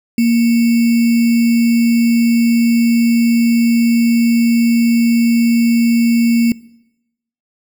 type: tone with sample-and-hold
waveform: sine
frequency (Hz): 233.1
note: A#3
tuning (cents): 0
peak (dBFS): -9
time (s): 0.18-6.52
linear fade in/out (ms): 2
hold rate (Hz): 2450
effects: noise-tail reverb RT60 0.9 s tail -22 dB re dry